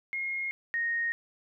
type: tone pair in turn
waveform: sine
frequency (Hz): 2147 / 1861.3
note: C7 / A#6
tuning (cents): +44 / -3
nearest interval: major second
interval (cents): 247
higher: first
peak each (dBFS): -30 / -27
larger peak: second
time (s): 0.13-0.51 / 0.74-1.12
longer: neither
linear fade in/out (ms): 0
effects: none